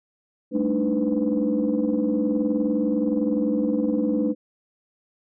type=tone cluster; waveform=sine; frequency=199.9 / 220.9 / 292.6 / 312.1 / 501 Hz; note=G3 / A3 / D4 / D#4 / B4; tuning=+34 / +7 / -6 / +5 / +25 cents; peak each=-30 / -24 / -23 / -28 / -27 dBFS; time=0.51-4.35 s; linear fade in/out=50 ms; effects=tanh soft clip ceiling -12 dBFS